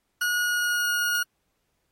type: tone with pitch glide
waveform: 40% pulse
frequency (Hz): 1450 to 1438.3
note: F#6 to F#6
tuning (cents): -35 to -49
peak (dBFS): -22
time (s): 0.21-1.23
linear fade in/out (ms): 5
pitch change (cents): -14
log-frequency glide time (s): 0.42-0.91
type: noise with exponential decay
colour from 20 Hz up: violet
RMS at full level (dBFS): -30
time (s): 1.15-1.25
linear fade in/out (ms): 2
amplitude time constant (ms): 20
effects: pink hiss -75 dBFS RMS until 1.91 s + AAC 48 kbps